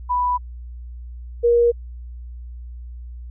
sine tone pair in turn, 987.8 / 473.8 Hz, B5 / A#4, 0 / +28 cents, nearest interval octave + minor second, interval 1272 cents, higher first, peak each -17 / -12 dBFS, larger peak second, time 0.09-0.38 / 1.43-1.72 s, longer neither, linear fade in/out 20 ms, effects added 60 Hz sine -32 dBFS peak until 3.3 s

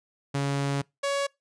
sawtooth tone pair in turn, 140 / 560 Hz, C#3 / C#5, +18 / +18 cents, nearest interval 2 octaves, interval 2400 cents, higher second, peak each -21 dBFS, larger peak neither, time 0.34-0.82 / 1.03-1.27 s, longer first, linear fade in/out 10 ms, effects noise-tail reverb RT60 0.2 s tail -24 dB re dry + resampled to 22050 Hz

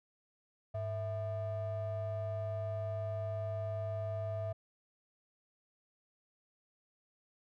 triangle ring-modulated tone, 277.2 Hz, C#4, in tune, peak -30 dBFS, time 0.74-4.53 s, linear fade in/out 10 ms, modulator 380 Hz, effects none

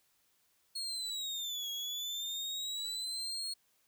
35% pulse linear two-way sweep, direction down then up, 4316 to 3304 to 4316 Hz, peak -35 dBFS, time 0.75-3.54 s, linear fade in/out 10 ms, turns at 1.7 s, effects white hiss -73 dBFS RMS until 3.87 s

